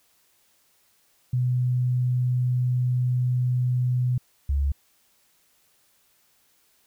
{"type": "tone pair in turn", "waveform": "sine", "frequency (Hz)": [125, 70.15], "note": ["B2", "C#2"], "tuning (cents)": [21, 21], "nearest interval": "minor seventh", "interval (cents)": 1000, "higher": "first", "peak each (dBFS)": -20, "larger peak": "neither", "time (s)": [[1.33, 4.18], [4.49, 4.72]], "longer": "first", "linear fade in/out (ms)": 5, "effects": ["white hiss -64 dBFS RMS until 6.86 s"]}